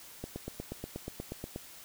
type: click train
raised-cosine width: 2 ms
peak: -24 dBFS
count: 12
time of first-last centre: 0.24-1.561 s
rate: 8.33 Hz
effects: white hiss -51 dBFS RMS until 1.84 s